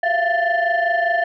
sine tone cluster, 673 / 698 / 1764 Hz, E5 / F5 / A6, +36 / -1 / +4 cents, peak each -19 dBFS, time 0.03-1.24 s, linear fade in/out 5 ms, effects tanh soft clip ceiling -11 dBFS

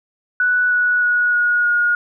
sine tone with pitch steps, 1480 / 1468.9 / 1457.9 / 1447 / 1436.2 Hz, F#6 / F#6 / F#6 / F#6 / F6, 0 / -13 / -26 / -39 / +48 cents, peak -13 dBFS, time 0.4-1.95 s, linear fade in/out 2 ms, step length 310 ms, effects none

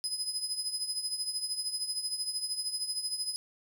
30% pulse tone with tremolo, 5030 Hz, D#8, 18 cents sharp, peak -25 dBFS, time 0.04-3.36 s, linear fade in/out 0 ms, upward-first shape triangle, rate 13 Hz, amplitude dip 75%, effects none

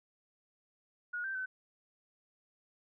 sine tone with pitch steps, 1447 / 1564 / 1520 Hz, F#6 / G6 / F#6, -39 / -4 / +46 cents, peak -35 dBFS, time 1.13-1.46 s, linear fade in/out 10 ms, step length 110 ms, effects none

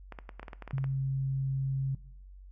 clicks, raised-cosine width 0.5 ms, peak -27 dBFS, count 12, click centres 0.123 / 0.188 / 0.292 / 0.396 / 0.43 / 0.482 / 0.532 / 0.623 / 0.677 / 0.709 / 0.782 / 0.842 s
sine tone, 134.7 Hz, C#3, 49 cents flat, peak -28 dBFS, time 0.73-1.95 s, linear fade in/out 5 ms
effects noise-tail reverb RT60 0.6 s tail -18 dB re dry + added 47 Hz sine -47 dBFS peak until 2.51 s

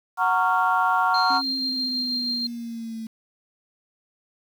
sine chord, Gb major seventh, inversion none, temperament just, 740 / 925 / 1110 / 1387.5 Hz, Gb5 / Bb5 / Db6 / F6, 0 / -14 / +2 / -12 cents, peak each -23 dBFS, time 0.17-1.42 s, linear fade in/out 50 ms
sine tone with tremolo, 4186 Hz, C8, in tune, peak -23 dBFS, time 1.14-2.47 s, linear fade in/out 5 ms, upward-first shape sine, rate 6.2 Hz, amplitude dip 25%
sine exponential sweep, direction down, 271.7 to 221.9 Hz, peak -30 dBFS, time 1.3-3.07 s, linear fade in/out 5 ms
effects tanh soft clip ceiling -9 dBFS + 8-bit

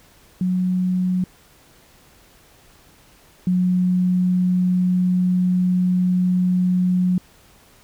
sine tone pair in turn, 182.9 / 181.53 Hz, F#3 / F#3, -20 / -33 cents, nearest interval unison, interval 13 cents, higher first, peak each -17 / -15 dBFS, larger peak second, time 0.41-1.24 / 3.47-7.18 s, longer second, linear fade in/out 2 ms, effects pink hiss -52 dBFS RMS until 7.83 s

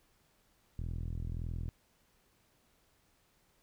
5% pulse tone with low-pass filter, 41.56 Hz, E1, 15 cents sharp, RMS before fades -38 dBFS, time 0.79-1.69 s, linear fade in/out 0 ms, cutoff 93 Hz, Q 0.92, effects pink hiss -71 dBFS RMS until 3.62 s

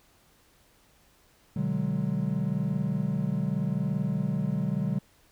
triangle chord, G# half-diminished seventh, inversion first, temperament just, 124.59 / 149.51 / 186.89 / 207.7 Hz, B2 / D3 / F#3 / G#3, +16 / +31 / +18 / 0 cents, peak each -32 / -28 / -28 / -31 dBFS, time 1.56-4.99 s, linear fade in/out 5 ms, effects pink hiss -62 dBFS RMS until 5.31 s

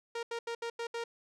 sawtooth tone bursts at uneven times, 466.2 Hz, A#4, in tune, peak -31 dBFS, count 6, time 0.15-0.23 / 0.31-0.39 / 0.47-0.55 / 0.62-0.7 / 0.79-0.87 / 0.94-1.04 s, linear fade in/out 5 ms, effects low-pass 6000 Hz 12 dB/octave

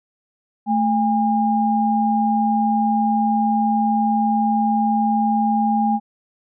sine tone pair together, 220 / 811.2 Hz, A3 / G#5, 0 / -41 cents, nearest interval octave + major seventh, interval 2259 cents, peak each -18 / -18 dBFS, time 0.66-6 s, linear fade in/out 50 ms, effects none

